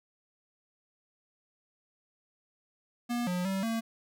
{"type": "tone with pitch steps", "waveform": "square", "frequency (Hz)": [239.9, 179.4, 192.8, 226.9], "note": ["A#3", "F3", "G3", "A#3"], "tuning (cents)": [50, 47, -28, -47], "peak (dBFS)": -30, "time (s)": [3.09, 3.81], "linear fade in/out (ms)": 20, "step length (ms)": 180, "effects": []}